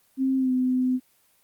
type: tone with pitch glide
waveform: sine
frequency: 264.8 to 254.7 Hz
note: C4 to C4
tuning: +21 to -46 cents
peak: -20 dBFS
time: 0.17-1 s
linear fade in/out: 50 ms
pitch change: -67 cents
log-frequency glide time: 0.37-0.52 s
effects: white hiss -63 dBFS RMS until 1.43 s + Opus 24 kbps